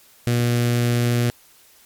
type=tone with notch filter; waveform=sawtooth; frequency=120 Hz; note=B2; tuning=49 cents flat; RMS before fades=-19 dBFS; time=0.27-1.3 s; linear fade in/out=0 ms; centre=940 Hz; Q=1.2; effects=white hiss -52 dBFS RMS until 1.85 s + MP3 96 kbps